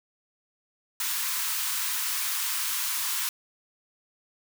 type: high-pass noise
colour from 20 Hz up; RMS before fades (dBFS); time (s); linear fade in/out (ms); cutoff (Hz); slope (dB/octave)
white; -29; 1-3.29; 2; 900; 96
effects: none